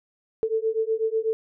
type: beating tone pair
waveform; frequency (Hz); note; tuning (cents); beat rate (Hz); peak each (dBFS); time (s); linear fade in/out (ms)
sine; 440 / 448.1; A4 / A4; 0 / +32; 8.1; -25; 0.43-1.33; 0
effects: none